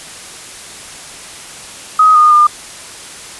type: tone with pitch steps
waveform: sine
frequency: 1260 / 1225 / 1206 Hz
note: D#6 / D#6 / D6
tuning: +21 / -27 / +46 cents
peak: -4 dBFS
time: 1.99-2.47 s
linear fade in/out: 5 ms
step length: 160 ms
effects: white hiss -31 dBFS RMS until 3.39 s + resampled to 24000 Hz